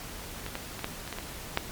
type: clicks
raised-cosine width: 0.3 ms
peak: -19 / -17 / -22 / -14 / -22 / -18 / -19 / -8 dBFS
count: 8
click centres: 0.464 / 0.554 / 0.793 / 0.844 / 1.077 / 1.127 / 1.186 / 1.574 s
effects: pink hiss -41 dBFS RMS until 1.71 s + MP3 96 kbps